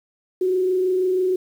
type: tone with frequency modulation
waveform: sine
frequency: 370 Hz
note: F#4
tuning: in tune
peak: -17 dBFS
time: 0.41-1.36 s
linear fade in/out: 5 ms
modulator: 26.2 Hz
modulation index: 0.31
effects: 8-bit